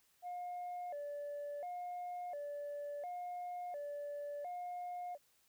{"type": "tone with vibrato", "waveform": "sine", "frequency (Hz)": 643, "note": "E5", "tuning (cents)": -43, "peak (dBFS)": -39, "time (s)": [0.22, 5.18], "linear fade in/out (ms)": 50, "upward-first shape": "square", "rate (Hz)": 0.71, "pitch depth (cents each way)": 180, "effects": ["tanh soft clip ceiling -39 dBFS", "white hiss -73 dBFS RMS until 5.48 s"]}